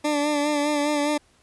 20% pulse tone with vibrato, 294.2 Hz, D4, 3 cents sharp, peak -16 dBFS, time 0.04-1.18 s, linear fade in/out 10 ms, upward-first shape sine, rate 4.9 Hz, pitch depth 36 cents each way, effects pink hiss -60 dBFS RMS until 1.42 s + resampled to 24000 Hz

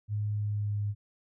sine tone with pitch glide, 104.7 to 103.08 Hz, G#2 to G#2, +15 to -12 cents, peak -28 dBFS, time 0.08-0.95 s, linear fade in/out 50 ms, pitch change -27 cents, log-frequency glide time 0.3-0.83 s, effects none

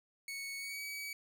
sawtooth tone with pitch glide, 2217 to 2275 Hz, C#7 to C#7, 0 to +44 cents, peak -37 dBFS, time 0.28-1.13 s, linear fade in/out 2 ms, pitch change +44 cents, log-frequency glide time 0.58-0.82 s, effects none

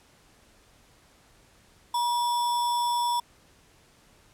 sine tone with sample-and-hold, 961 Hz, B5, 48 cents flat, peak -23 dBFS, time 1.94-3.2 s, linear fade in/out 5 ms, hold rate 4410 Hz, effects pink hiss -59 dBFS RMS until 4.33 s + low-pass 11000 Hz 12 dB/octave

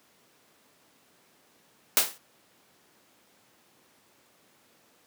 white noise with exponential decay, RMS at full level -17 dBFS, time 1.97-2.18 s, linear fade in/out 0 ms, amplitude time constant 45 ms, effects pink hiss -62 dBFS RMS until 5.06 s + high-pass 200 Hz 12 dB/octave

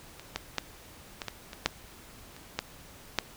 clicks, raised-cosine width 0.2 ms, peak -26 / -13 / -10 / -17 / -16 / -23 / -6 / -30 / -11 / -7 dBFS, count 10, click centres 0.196 / 0.36 / 0.583 / 1.218 / 1.283 / 1.532 / 1.66 / 2.365 / 2.59 / 3.187 s, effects pink hiss -51 dBFS RMS until 3.36 s

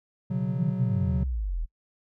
triangle chord, B suspended second, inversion none, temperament equal, 123.47 / 138.59 / 185 Hz, B2 / C#3 / F#3, 0 / 0 / 0 cents, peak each -29 / -28 / -26 dBFS, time 0.3-1.24 s, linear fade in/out 10 ms
sine exponential sweep, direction down, 187.1 to 37.17 Hz, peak -26 dBFS, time 0.54-1.66 s, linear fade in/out 20 ms
effects noise-tail reverb RT60 0.1 s tail -24 dB re dry

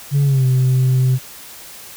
sine tone with pitch glide, 141.6 to 129.1 Hz, C#3 to C3, +37 to -23 cents, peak -9 dBFS, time 0.11-1.19 s, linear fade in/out 50 ms, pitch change -160 cents, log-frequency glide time 0.24-0.45 s, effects tanh soft clip ceiling -10 dBFS + white hiss -37 dBFS RMS until 1.96 s

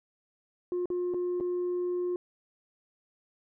sine tone with dropouts, 356.5 Hz, F4, 36 cents sharp, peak -26 dBFS, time 0.72-2.16 s, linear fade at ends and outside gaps 1 ms, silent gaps 0.857-0.902 / 1.138-1.144 / 1.401-1.408 s, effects tanh soft clip ceiling -26 dBFS

